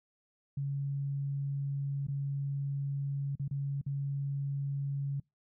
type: tone with dropouts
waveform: sine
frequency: 139.7 Hz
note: C#3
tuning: 14 cents sharp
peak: -31 dBFS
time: 0.57-5.2 s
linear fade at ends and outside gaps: 5 ms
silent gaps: 2.069-2.083 / 3.355-3.396 / 3.48-3.51 / 3.814-3.863 s
effects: noise-tail reverb RT60 0.2 s tail -26 dB re dry